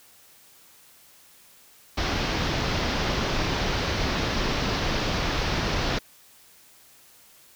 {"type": "low-pass noise", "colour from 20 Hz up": "pink", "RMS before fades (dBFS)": -26, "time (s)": [1.97, 5.99], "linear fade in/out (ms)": 10, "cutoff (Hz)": 5700, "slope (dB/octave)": 48, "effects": ["white hiss -54 dBFS RMS until 7.55 s"]}